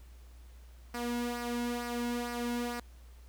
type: tone with flanger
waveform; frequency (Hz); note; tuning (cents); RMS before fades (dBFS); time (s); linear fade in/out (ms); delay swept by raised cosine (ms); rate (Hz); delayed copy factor
sawtooth; 240.1; B3; -49; -35; 0.94-2.8; 5; 0.28 to 1.68; 2.2; -0.55
effects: added 60 Hz sine -50 dBFS peak until 3.28 s + pink hiss -64 dBFS RMS until 3.28 s